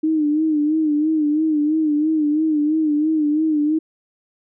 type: tone with vibrato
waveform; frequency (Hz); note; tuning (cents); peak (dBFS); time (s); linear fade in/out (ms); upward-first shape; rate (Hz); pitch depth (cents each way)
sine; 306.1; D#4; -28; -15; 0.03-3.79; 10; sine; 3; 69
effects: none